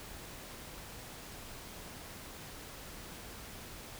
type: silence
effects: pink hiss -48 dBFS RMS until 3.99 s